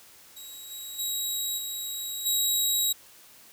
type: tone with level steps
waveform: 15% pulse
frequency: 3837 Hz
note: A#7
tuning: 49 cents sharp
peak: -34 / -30 / -21 / -25 / -16 dBFS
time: 0.36-2.93 s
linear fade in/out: 10 ms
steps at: 0.7 / 0.98 / 1.57 / 2.25 s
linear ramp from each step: 20 ms
effects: white hiss -53 dBFS RMS until 3.52 s